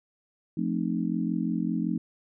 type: chord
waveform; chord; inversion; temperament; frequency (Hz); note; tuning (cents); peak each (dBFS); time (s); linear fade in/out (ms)
sine; F dominant seventh; none; equal with one note detuned; 174.61 / 220 / 261.6 / 307; F3 / A3 / C4 / Eb4; 0 / 0 / 0 / -23; -30 / -30 / -32 / -32; 0.57-1.98; 5
effects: none